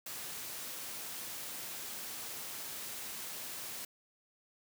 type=noise; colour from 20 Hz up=white; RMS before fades=-43 dBFS; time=0.06-3.85 s; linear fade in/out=5 ms; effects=high-pass 100 Hz 12 dB/octave